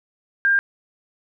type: tone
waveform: sine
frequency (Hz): 1600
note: G6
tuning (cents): +35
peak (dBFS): -14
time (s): 0.45-0.59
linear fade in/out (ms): 0
effects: none